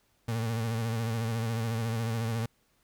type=tone with vibrato; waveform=35% pulse; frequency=114 Hz; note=A#2; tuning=38 cents flat; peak=-27 dBFS; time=0.28-2.46 s; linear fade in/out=5 ms; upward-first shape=sine; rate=14 Hz; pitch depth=56 cents each way; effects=pink hiss -70 dBFS RMS until 2.83 s